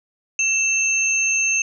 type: tone pair together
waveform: sine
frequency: 2664 / 6340 Hz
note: E7 / G8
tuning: +18 / +19 cents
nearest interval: octave + minor third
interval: 1501 cents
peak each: -19 / -20 dBFS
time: 0.39-1.62 s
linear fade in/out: 2 ms
effects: none